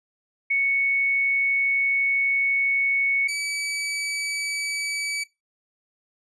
sine / sawtooth tone pair in turn, 2217 / 2291 Hz, C#7 / D7, 0 / -44 cents, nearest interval minor second, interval 56 cents, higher second, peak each -19 / -22 dBFS, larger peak first, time 0.5-3.28 / 3.28-5.24 s, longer first, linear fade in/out 10 ms, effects noise-tail reverb RT60 0.2 s tail -18 dB re dry + resampled to 24000 Hz

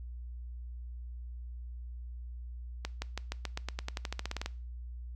accelerating click train, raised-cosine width 0.2 ms, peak -18 dBFS, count 18, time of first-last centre 2.85-4.46 s, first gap 170 ms, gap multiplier 0.92, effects noise-tail reverb RT60 0.4 s tail -21 dB re dry + added 60 Hz sine -40 dBFS peak until 5.15 s

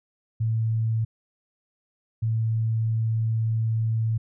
sine tone pair in turn, 112.1 / 112.1 Hz, A2 / A2, +33 / +33 cents, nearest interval unison, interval 0 cents, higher neither, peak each -21 dBFS, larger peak neither, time 0.4-1.05 / 2.22-4.18 s, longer second, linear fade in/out 10 ms, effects none

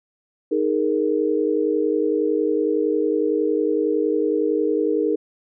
sine chord, D# suspended fourth, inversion none, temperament equal, 311.1 / 415.3 / 466.2 Hz, D#4 / G#4 / A#4, 0 / 0 / 0 cents, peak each -22 dBFS, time 0.51-5.16 s, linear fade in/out 10 ms, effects none

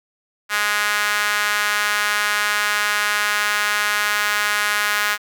sawtooth tone with high-pass filter, 207.7 Hz, G#3, in tune, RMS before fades -20 dBFS, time 0.49-5.18 s, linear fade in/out 50 ms, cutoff 1500 Hz, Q 2.2, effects none

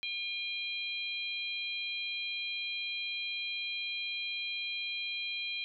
harmonic tone, 804 Hz, G5, 44 cents sharp, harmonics 3 / 4 / 5, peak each -37 / -39 / -41 dBFS, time 0.03-5.64 s, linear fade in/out 0 ms, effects none

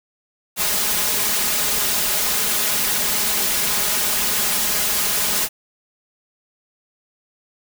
white noise with comb filter, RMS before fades -20 dBFS, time 0.56-5.49 s, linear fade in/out 50 ms, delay 4.8 ms, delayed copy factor +0.7, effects none

